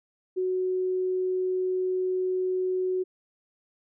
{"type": "tone", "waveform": "sine", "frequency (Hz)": 370, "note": "F#4", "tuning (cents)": 0, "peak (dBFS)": -24, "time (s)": [0.36, 3.04], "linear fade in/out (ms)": 20, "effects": []}